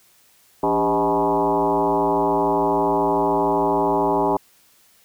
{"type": "tone with frequency modulation", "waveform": "sine", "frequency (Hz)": 625, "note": "D#5", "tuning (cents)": 8, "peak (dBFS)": -16, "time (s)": [0.63, 4.37], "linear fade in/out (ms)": 5, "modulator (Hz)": 113, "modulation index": 3.3, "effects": ["white hiss -56 dBFS RMS until 5.04 s"]}